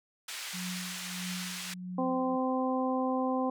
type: band-pass noise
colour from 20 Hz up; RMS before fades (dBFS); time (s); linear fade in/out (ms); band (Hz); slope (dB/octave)
pink; -40; 0.28-1.74; 5; 1800 to 9500; 12
type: tone with tremolo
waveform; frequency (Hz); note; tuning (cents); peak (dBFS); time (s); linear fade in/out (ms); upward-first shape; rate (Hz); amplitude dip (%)
sine; 181.5; F#3; -33; -35; 0.53-2.37; 20; triangle; 1.6; 80
type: harmonic tone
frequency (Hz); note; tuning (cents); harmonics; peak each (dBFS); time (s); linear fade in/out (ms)
258.6; C4; -20; 1 / 2 / 3 / 4; -30 / -33 / -35 / -36; 1.98-3.5; 5
effects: none